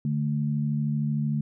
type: tone pair together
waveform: sine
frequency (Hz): 146.83 / 220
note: D3 / A3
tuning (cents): 0 / 0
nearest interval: perfect fifth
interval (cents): 700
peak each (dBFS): -25 / -28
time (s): 0.05-1.41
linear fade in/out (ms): 2
effects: none